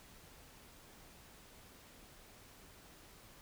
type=silence; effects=pink hiss -59 dBFS RMS until 3.41 s